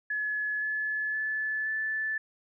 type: tone with pitch steps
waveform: sine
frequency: 1704 / 1718.8 / 1733.8 / 1748.9 Hz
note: G#6 / A6 / A6 / A6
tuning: +44 / -41 / -26 / -11 cents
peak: -28 dBFS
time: 0.1-2.18 s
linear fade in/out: 5 ms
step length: 520 ms
effects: none